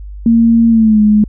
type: tone with pitch glide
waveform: sine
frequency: 230 to 210.9 Hz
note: A#3 to G#3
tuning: -23 to +27 cents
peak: -5 dBFS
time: 0.26-1.24 s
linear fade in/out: 2 ms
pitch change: -150 cents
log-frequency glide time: 0.69-1.01 s
effects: added 50 Hz sine -25 dBFS peak until 1.28 s